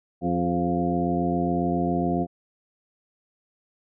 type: harmonic tone with a mistuned harmonic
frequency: 87.31 Hz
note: F2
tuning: in tune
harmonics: 1 / 2 / 3 / 4 / 5 / 6 / 8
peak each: -35 / -26 / -27 / -29 / -35 / -35 / -28 dBFS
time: 0.21-2.27 s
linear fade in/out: 50 ms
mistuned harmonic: 5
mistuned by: -37 cents
effects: none